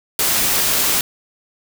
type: noise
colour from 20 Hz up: white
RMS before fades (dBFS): -17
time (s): 0.19-1.01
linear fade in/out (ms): 2
effects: none